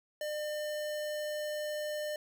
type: tone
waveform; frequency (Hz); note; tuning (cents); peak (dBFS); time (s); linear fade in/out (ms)
square; 602; D5; +43; -35; 0.21-2.16; 2
effects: none